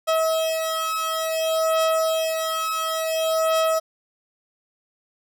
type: beating tone pair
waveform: 30% pulse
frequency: 643 / 643.57 Hz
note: E5 / E5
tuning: -43 / -42 cents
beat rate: 0.57 Hz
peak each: -21 / -21 dBFS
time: 0.07-3.8 s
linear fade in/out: 20 ms
effects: none